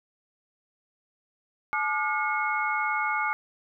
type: tone cluster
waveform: sine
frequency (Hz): 857 / 1195 / 1432 / 2176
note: A5 / D6 / F6 / C#7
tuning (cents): -46 / +30 / +43 / -33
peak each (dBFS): -30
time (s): 1.73-3.33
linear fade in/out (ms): 0
effects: none

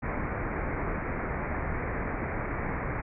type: low-pass noise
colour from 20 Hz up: pink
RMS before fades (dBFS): -32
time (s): 0.02-3.02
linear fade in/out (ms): 20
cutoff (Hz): 2300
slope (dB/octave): 96
effects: none

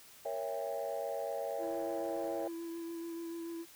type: chord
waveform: sine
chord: A# diminished seventh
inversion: none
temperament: equal with one note detuned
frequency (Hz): 466.2 / 554.4 / 659.3 / 802.3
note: A#4 / C#5 / E5 / G5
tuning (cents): 0 / 0 / 0 / +40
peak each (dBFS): -41 / -38 / -39 / -42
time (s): 0.25-2.48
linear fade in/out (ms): 5
type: tone with vibrato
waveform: triangle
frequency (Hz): 334.8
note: E4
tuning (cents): +27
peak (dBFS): -37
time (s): 1.58-3.66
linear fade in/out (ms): 50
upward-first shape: triangle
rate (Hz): 6.9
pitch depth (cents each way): 19
effects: tanh soft clip ceiling -28 dBFS + white hiss -57 dBFS RMS until 3.75 s

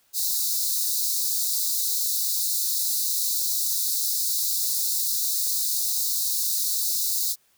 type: high-pass noise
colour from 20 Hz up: white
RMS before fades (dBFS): -25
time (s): 0.13-7.36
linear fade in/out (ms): 50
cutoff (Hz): 3800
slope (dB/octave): 96
effects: white hiss -64 dBFS RMS until 7.57 s

